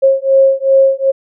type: beating tone pair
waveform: sine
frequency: 538 / 540.6 Hz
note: C5 / C#5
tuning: +48 / -44 cents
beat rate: 2.6 Hz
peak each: -10 dBFS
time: 0.02-1.12 s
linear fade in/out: 20 ms
effects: none